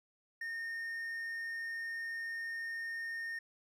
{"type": "tone", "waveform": "triangle", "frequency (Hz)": 1833, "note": "A#6", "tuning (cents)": -30, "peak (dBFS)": -36, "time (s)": [0.41, 3.39], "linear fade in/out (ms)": 5, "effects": []}